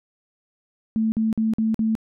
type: tone bursts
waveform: sine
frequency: 221.2 Hz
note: A3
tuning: 9 cents sharp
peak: -18 dBFS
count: 5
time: 0.96-1.952 s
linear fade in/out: 0 ms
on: 160 ms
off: 48 ms
effects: none